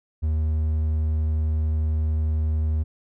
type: tone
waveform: triangle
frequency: 77.78 Hz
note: D#2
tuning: in tune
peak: -18 dBFS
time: 0.22-2.84 s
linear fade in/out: 20 ms
effects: none